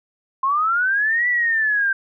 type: linear two-way sweep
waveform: sine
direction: up then down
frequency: 1046.5 to 1975.5 to 1562 Hz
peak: -16 dBFS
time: 0.43-1.93 s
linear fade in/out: 5 ms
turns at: 1.28 s
effects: none